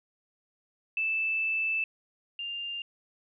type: tone pair in turn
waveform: sine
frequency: 2637 / 2798 Hz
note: E7 / F7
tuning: 0 / +3 cents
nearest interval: minor second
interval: 103 cents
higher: second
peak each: -26 / -33 dBFS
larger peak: first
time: 0.97-1.84 / 2.39-2.82 s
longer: first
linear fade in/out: 2 ms
effects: none